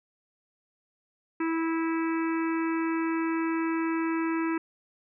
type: harmonic tone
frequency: 326.9 Hz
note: E4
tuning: 14 cents flat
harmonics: 1 / 3 / 4 / 5 / 6 / 7 / 8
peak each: -26 / -36 / -38 / -40 / -42 / -43 / -44 dBFS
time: 1.4-4.58 s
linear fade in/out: 5 ms
effects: none